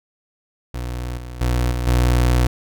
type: tone with level steps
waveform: 30% pulse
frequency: 61 Hz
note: B1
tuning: 21 cents flat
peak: -22 / -28 / -14 / -18 / -11 dBFS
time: 0.74-2.47 s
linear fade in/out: 5 ms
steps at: 1.17 / 1.41 / 1.71 / 1.87 s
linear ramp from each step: 5 ms
effects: none